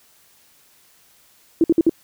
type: tone bursts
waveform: sine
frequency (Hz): 329.6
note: E4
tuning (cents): 0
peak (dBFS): -10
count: 4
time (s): 1.61-1.895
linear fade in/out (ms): 2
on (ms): 30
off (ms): 55
effects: white hiss -55 dBFS RMS until 2.03 s